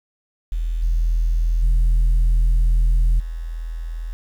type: tone with level steps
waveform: sine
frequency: 41.2 Hz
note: E1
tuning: in tune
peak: -19 / -14 / -10 / -25 dBFS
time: 0.52-4.13 s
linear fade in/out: 0 ms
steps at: 0.82 / 1.62 / 3.19 s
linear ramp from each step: 10 ms
effects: tanh soft clip ceiling -12 dBFS + 8-bit